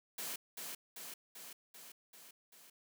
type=noise with echo; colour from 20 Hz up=white; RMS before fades=-42 dBFS; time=0.18-0.36 s; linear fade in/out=5 ms; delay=390 ms; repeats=6; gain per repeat=-3 dB; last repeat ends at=2.7 s; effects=high-pass 200 Hz 12 dB/octave